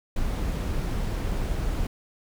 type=noise; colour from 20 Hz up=brown; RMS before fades=-27 dBFS; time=0.16-1.87 s; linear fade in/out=5 ms; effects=none